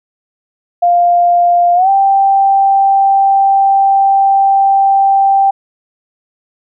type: tone with pitch glide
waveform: sine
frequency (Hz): 699 to 784.6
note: F5 to G5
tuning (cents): +1 to +1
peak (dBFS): -6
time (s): 0.82-5.51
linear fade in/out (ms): 10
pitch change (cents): +200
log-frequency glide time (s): 1.75-1.89
effects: none